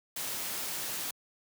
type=noise; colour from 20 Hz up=white; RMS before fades=-36 dBFS; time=0.16-1.11 s; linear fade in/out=5 ms; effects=high-pass 100 Hz 12 dB/octave